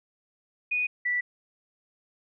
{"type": "tone pair in turn", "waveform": "sine", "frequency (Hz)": [2474, 1963.6], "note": ["D#7", "B6"], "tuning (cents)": [-10, -10], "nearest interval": "major third", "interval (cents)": 400, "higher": "first", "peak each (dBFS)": [-24, -24], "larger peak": "neither", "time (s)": [[0.71, 0.87], [1.05, 1.21]], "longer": "neither", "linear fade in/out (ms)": 10, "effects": []}